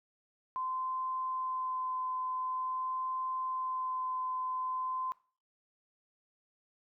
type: tone with vibrato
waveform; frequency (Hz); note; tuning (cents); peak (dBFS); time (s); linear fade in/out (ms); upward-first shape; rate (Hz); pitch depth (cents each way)
sine; 1030; C6; -28; -33; 0.56-5.12; 0; sine; 0.46; 9
effects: noise-tail reverb RT60 0.4 s tail -19 dB re dry